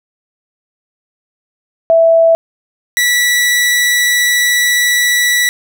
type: tone pair in turn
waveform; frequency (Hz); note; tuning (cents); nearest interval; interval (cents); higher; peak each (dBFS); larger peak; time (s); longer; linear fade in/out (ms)
sine / sawtooth; 659.3 / 1952.4; E5 / B6; 0 / -20; octave + perfect fifth; 1880; second; -5 / -6; first; 1.9-2.35 / 2.97-5.49; second; 0
effects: none